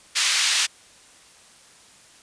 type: band-pass noise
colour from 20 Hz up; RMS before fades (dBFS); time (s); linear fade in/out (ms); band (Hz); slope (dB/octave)
white; -21; 0.15-0.67; 20; 1900 to 5400; 12
effects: white hiss -51 dBFS RMS until 2.22 s + resampled to 22050 Hz